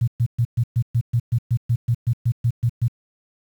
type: tone bursts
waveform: sine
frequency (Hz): 118.2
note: A#2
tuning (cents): +24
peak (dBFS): -15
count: 16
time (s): 0.01-2.882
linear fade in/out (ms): 10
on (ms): 67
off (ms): 120
effects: 8-bit